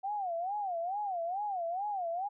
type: tone with vibrato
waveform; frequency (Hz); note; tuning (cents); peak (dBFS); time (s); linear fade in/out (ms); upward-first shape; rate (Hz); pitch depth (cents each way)
sine; 748; F#5; +19; -32; 0.03-2.29; 20; sine; 2.3; 200
effects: none